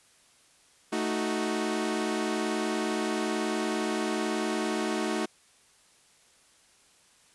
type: chord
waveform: sawtooth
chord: D# diminished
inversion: second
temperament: equal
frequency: 220 / 311.1 / 370 Hz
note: A3 / D#4 / F#4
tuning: 0 / 0 / 0 cents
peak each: -28 dBFS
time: 0.92-5.26 s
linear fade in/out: 10 ms
effects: white hiss -61 dBFS RMS until 7.34 s + resampled to 24000 Hz